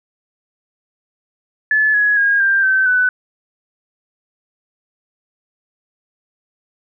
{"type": "tone with pitch steps", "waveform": "sine", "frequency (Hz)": [1726, 1677.8, 1631, 1585.5, 1541.2, 1498.2], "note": ["A6", "G#6", "G#6", "G6", "G6", "F#6"], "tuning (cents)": [-34, 17, -32, 19, -30, 21], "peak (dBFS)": -11, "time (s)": [1.71, 3.09], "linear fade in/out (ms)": 2, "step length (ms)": 230, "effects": []}